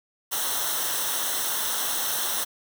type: noise with comb filter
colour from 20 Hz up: white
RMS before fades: -27 dBFS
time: 0.31-2.45 s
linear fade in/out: 20 ms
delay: 0.42 ms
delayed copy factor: -0.75
effects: none